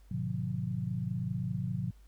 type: chord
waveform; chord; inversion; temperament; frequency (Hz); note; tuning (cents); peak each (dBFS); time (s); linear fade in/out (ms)
sine; G# diminished seventh; none; just; 103.83 / 124.59 / 149.51 / 179.41; G#2 / B2 / D3 / F3; 0 / +16 / +31 / +47; -39 / -35 / -39 / -36; 0.11-1.91; 5
effects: added 50 Hz sine -54 dBFS peak until 2.07 s + pink hiss -69 dBFS RMS until 2.07 s